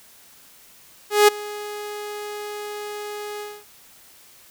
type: tone with ADSR envelope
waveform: sawtooth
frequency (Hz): 416.4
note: G#4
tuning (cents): +5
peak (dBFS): -5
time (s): 1.1-3.65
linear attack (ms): 180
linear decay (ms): 11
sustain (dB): -21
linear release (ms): 250
effects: white hiss -50 dBFS RMS until 4.5 s